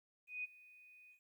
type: tone with ADSR envelope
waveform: sine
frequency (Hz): 2489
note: D#7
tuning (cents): 0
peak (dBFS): -38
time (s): 0.27-1.2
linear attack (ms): 170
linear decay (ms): 21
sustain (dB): -21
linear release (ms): 92
effects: 13-bit